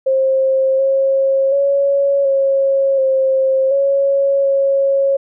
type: tone with pitch steps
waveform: sine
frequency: 531 / 540 / 558 / 545 / 531 / 553 / 549 Hz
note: C5 / C#5 / C#5 / C#5 / C5 / C#5 / C#5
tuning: +25 / -45 / +11 / -29 / +25 / -4 / -17 cents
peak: -11 dBFS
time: 0.06-5.17 s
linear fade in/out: 10 ms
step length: 730 ms
effects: none